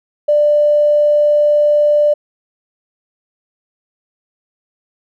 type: tone with tanh clipping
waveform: triangle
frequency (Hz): 592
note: D5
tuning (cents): +14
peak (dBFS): -8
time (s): 0.28-2.14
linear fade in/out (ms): 10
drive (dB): 3
effects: none